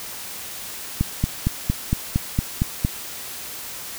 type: click train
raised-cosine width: 5 ms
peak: -6 dBFS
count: 9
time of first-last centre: 1.01-2.849 s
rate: 4.35 Hz
effects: white hiss -34 dBFS RMS until 3.98 s